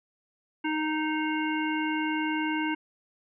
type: harmonic tone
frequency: 310 Hz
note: D#4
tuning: 6 cents flat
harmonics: 1 / 3 / 5 / 7 / 9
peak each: -28 / -33 / -35 / -36 / -38 dBFS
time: 0.64-2.75 s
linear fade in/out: 10 ms
effects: none